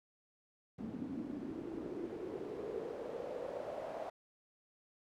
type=noise with band-pass filter sweep; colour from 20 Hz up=pink; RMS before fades=-43 dBFS; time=0.78-4.1 s; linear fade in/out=5 ms; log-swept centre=240 to 650 Hz; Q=5.2; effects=none